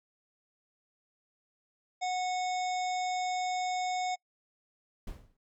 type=harmonic tone; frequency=733 Hz; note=F#5; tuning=16 cents flat; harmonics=1 / 3 / 5 / 7 / 9 / 10; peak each=-30 / -40 / -44 / -47 / -49 / -50 dBFS; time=2.01-4.16 s; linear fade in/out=20 ms
type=noise with exponential decay; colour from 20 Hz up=brown; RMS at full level=-36 dBFS; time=5.07-5.37 s; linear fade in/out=5 ms; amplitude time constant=65 ms
effects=noise-tail reverb RT60 0.1 s tail -26 dB re dry